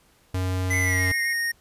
square tone, 92.5 Hz, F#2, in tune, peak -24 dBFS, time 0.34-1.12 s, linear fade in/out 5 ms
square tone with pitch glide, 2013 to 1856.6 Hz, B6 to A#6, +33 to -7 cents, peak -24 dBFS, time 0.7-1.52 s, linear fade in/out 10 ms, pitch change -140 cents, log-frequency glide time 0.82-1.05 s
sine tone with vibrato, 2122 Hz, C7, 24 cents sharp, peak -28 dBFS, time 0.73-1.33 s, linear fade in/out 2 ms, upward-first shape sine, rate 7.6 Hz, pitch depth 34 cents each way
effects pink hiss -60 dBFS RMS until 1.6 s + resampled to 32000 Hz

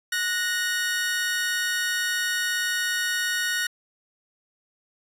sawtooth tone pair together, 1467.8 / 1859 Hz, F#6 / A#6, -14 / -5 cents, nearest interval major third, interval 409 cents, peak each -23 dBFS, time 0.12-3.67 s, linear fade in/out 5 ms, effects resampled to 32000 Hz

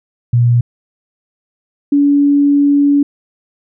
sine tone pair in turn, 120 / 285.4 Hz, B2 / D4, -49 / -49 cents, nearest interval octave + minor third, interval 1500 cents, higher second, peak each -7 dBFS, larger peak neither, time 0.33-0.61 / 1.92-3.03 s, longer second, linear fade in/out 5 ms, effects none

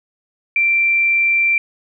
sine tone, 2354 Hz, D7, 3 cents sharp, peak -12 dBFS, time 0.56-1.58 s, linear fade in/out 2 ms, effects none

